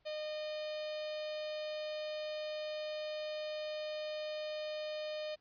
sawtooth tone with notch filter, 611 Hz, D#5, 32 cents flat, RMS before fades -40 dBFS, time 0.05-5.36 s, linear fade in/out 20 ms, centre 1400 Hz, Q 0.64, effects pink hiss -75 dBFS RMS until 5.4 s + resampled to 11025 Hz

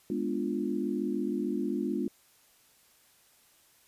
sine chord, G# diminished seventh, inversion none, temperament equal, 207.7 / 246.9 / 293.7 / 349.2 Hz, G#3 / B3 / D4 / F4, 0 / 0 / 0 / 0 cents, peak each -34 dBFS, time 0.1-2.08 s, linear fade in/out 2 ms, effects white hiss -63 dBFS RMS until 3.87 s + resampled to 32000 Hz

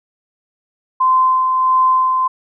sine tone with tremolo, 1034 Hz, C6, 21 cents flat, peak -9 dBFS, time 1-2.28 s, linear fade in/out 10 ms, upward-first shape sine, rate 1.5 Hz, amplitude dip 35%, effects none

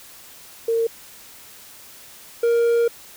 sine / triangle tone pair in turn, 457.3 / 468.3 Hz, A#4 / A#4, -33 / +8 cents, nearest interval unison, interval 41 cents, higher second, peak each -17 / -13 dBFS, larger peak second, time 0.68-0.87 / 2.43-2.88 s, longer second, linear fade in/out 5 ms, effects white hiss -44 dBFS RMS until 3.16 s

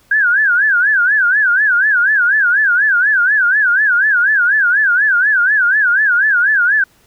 sine tone with vibrato, 1568 Hz, G6, in tune, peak -9 dBFS, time 0.11-6.84 s, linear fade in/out 5 ms, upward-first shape sine, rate 4.1 Hz, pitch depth 190 cents each way, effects pink hiss -52 dBFS RMS until 7.06 s

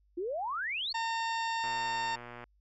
sine exponential sweep, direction up, 329.6 to 4601 Hz, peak -32 dBFS, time 0.17-0.93 s, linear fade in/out 10 ms
harmonic tone, 911 Hz, A#5, 40 cents flat, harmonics 1 / 2 / 3 / 4 / 5 / 6 / 8, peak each -32 / -38 / -42 / -44 / -46 / -48 / -50 dBFS, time 0.94-2.16 s, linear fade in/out 10 ms
click train, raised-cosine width 0.5 ms, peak -30 dBFS, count 97, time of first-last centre 1.64-2.44 s, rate 120 Hz
effects added 50 Hz sine -65 dBFS peak until 2.6 s

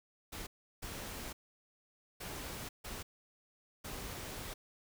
pink noise bursts at uneven times, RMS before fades -44 dBFS, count 5, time 0.32-0.47 / 0.82-1.33 / 2.2-2.69 / 2.84-3.03 / 3.84-4.54 s, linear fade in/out 10 ms, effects none

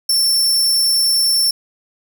sawtooth tone, 5410 Hz, E8, 44 cents sharp, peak -10 dBFS, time 0.09-1.51 s, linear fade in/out 5 ms, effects none

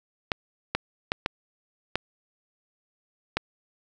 clicks, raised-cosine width 0.3 ms, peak -8 dBFS, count 6, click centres 0.318 / 0.75 / 1.119 / 1.261 / 1.956 / 3.37 s, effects none

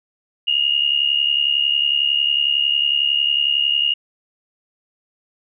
sine tone pair together, 2819 / 2890 Hz, F7 / F#7, +16 / -41 cents, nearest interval unison, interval 43 cents, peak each -18 dBFS, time 0.47-3.94 s, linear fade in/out 10 ms, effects none

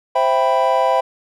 triangle chord, C major seventh, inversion none, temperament equal with one note detuned, 523.3 / 662.7 / 784 / 987.8 Hz, C5 / E5 / G5 / B5, 0 / +9 / 0 / 0 cents, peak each -17 dBFS, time 0.15-1.01 s, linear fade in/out 10 ms, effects none

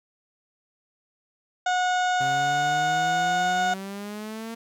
harmonic tone, 729 Hz, F#5, 26 cents flat, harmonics 1 / 2 / 3 / 4 / 5 / 6 / 7 / 8 / 9 / 10, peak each -22 / -27 / -40 / -38 / -36 / -47 / -48 / -49 / -42 / -44 dBFS, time 1.66-3.74 s, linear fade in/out 5 ms
sawtooth exponential sweep, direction up, 133.4 to 230 Hz, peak -29 dBFS, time 2.2-4.55 s, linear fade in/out 10 ms
effects none

